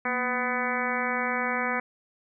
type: harmonic tone with a mistuned harmonic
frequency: 249.8 Hz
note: B3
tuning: 20 cents sharp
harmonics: 1 / 2 / 3 / 4 / 5 / 6 / 7 / 8 / 9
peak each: -34 / -34 / -34 / -34 / -34 / -34 / -34 / -34 / -34 dBFS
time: 0.05-1.8 s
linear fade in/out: 5 ms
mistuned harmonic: 1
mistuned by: -89 cents
effects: none